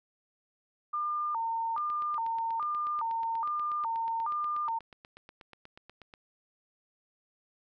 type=tone with vibrato; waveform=sine; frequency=1046.5 Hz; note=C6; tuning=in tune; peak=-29 dBFS; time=0.93-4.79 s; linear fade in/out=10 ms; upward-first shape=square; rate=1.2 Hz; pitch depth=240 cents each way
type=click train; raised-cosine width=0.3 ms; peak=-33 dBFS; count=37; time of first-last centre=1.78-6.138 s; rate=8.26 Hz
effects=none